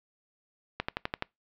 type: click train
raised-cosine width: 0.3 ms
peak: -13 dBFS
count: 6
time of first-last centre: 0.8-1.224 s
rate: 11.8 Hz
effects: noise-tail reverb RT60 0.2 s tail -25 dB re dry + low-pass 4000 Hz 12 dB/octave